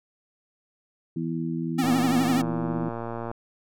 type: harmonic tone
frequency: 82.41 Hz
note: E2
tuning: in tune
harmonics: 2 / 3 / 4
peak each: -29 / -31 / -32 dBFS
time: 1.16-2.89 s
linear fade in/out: 5 ms
type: tone with vibrato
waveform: square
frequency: 254.6 Hz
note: C4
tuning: 47 cents flat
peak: -22 dBFS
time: 1.78-2.42 s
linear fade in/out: 10 ms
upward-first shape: triangle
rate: 12 Hz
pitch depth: 130 cents each way
type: click train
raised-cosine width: 1 ms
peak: -19 dBFS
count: 172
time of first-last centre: 1.84-3.314 s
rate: 116 Hz
effects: none